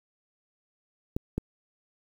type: clicks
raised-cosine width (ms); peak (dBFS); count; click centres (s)
3; -15; 2; 1.165 / 1.38
effects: 8-bit